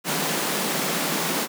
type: high-pass noise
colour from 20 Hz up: pink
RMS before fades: -25 dBFS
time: 0.04-1.48 s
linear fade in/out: 50 ms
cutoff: 150 Hz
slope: 96 dB/octave
effects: none